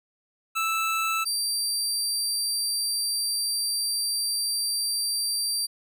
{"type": "tone pair in turn", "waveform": "25% pulse", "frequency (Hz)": [1318, 4697], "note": ["E6", "D8"], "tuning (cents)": [-1, -1], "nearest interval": "octave + minor seventh", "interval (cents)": 2200, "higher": "second", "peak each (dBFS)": -20, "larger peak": "neither", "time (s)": [[0.55, 1.25], [1.25, 5.67]], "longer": "second", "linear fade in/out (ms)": 20, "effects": []}